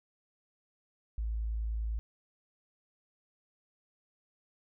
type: tone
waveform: sine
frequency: 55 Hz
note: A1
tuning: in tune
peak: -31 dBFS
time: 1.18-1.99 s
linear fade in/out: 0 ms
effects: none